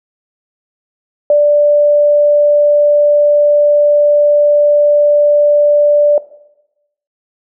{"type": "tone", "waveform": "sine", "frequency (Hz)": 587.3, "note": "D5", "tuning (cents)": 0, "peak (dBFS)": -5, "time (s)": [1.3, 6.18], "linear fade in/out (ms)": 2, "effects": ["noise-tail reverb RT60 0.9 s tail -17 dB re dry"]}